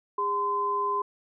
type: tone pair together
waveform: sine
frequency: 406.8 / 1026 Hz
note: G#4 / C6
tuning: -36 / -34 cents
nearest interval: octave + major third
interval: 1602 cents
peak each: -32 / -25 dBFS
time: 0.18-1.02 s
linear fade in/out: 5 ms
effects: none